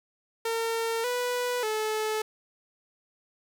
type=tone with pitch steps; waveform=sawtooth; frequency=455.8 / 492.3 / 432.8 Hz; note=A#4 / B4 / A4; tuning=-39 / -6 / -29 cents; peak=-23 dBFS; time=0.45-2.22 s; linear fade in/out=5 ms; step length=590 ms; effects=none